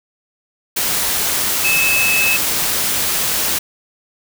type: tone in noise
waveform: sine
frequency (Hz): 2600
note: E7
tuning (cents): -24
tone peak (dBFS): -14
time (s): 1.64-2.37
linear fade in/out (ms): 10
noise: white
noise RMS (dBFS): -18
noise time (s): 0.76-3.59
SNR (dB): +1
effects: none